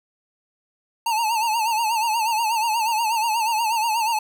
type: tone with vibrato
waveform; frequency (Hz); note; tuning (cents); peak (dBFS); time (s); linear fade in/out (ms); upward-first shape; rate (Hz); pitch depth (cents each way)
square; 896; A5; +31; -20; 1.06-4.19; 5; sine; 8.3; 91
effects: none